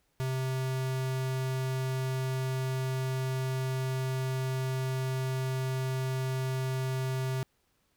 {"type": "tone", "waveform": "square", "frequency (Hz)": 130.81, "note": "C3", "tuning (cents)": 0, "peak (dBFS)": -30, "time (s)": [0.2, 7.43], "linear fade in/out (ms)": 0, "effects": ["pink hiss -73 dBFS RMS until 7.96 s"]}